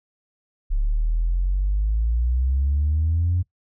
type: exponential sweep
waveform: sine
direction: up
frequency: 34.65 to 91 Hz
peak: -17 dBFS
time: 0.7-3.43 s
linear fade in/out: 20 ms
effects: noise-tail reverb RT60 0.1 s tail -19 dB re dry + tanh soft clip ceiling -14 dBFS